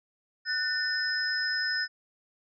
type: tone cluster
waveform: sine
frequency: 1489 / 1797 / 5110 Hz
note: F#6 / A6 / D#8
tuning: +11 / +36 / +45 cents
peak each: -31 dBFS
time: 0.45-1.88 s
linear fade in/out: 50 ms
effects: none